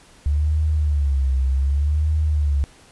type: tone with vibrato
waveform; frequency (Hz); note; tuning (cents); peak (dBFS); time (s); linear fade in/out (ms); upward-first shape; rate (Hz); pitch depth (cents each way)
sine; 71.3; C#2; +49; -16; 0.26-2.64; 0; sine; 0.66; 140
effects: pink hiss -50 dBFS RMS until 2.91 s + resampled to 24000 Hz